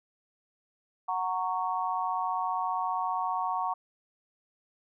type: chord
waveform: sine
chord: F# major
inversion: none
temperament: just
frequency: 740 / 925 / 1110 Hz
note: F#5 / A#5 / C#6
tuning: 0 / -14 / +2 cents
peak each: -32 dBFS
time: 1.08-3.74 s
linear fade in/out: 10 ms
effects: none